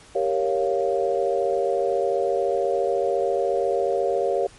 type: chord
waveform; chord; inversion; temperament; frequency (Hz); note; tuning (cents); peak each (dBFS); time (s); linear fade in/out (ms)
sine; G half-diminished seventh; none; equal; 392 / 466.2 / 554.4 / 698.5; G4 / Bb4 / Db5 / F5; 0 / 0 / 0 / 0; -25 / -25 / -24 / -27; 0.15-4.47; 5
effects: pink hiss -49 dBFS RMS until 4.58 s + MP3 48 kbps